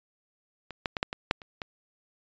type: clicks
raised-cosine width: 0.3 ms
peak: -23 / -12 / -14 / -10 / -18 / -6 / -29 / -19 dBFS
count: 8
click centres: 0.707 / 0.858 / 0.968 / 1.029 / 1.129 / 1.311 / 1.418 / 1.618 s
effects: resampled to 16000 Hz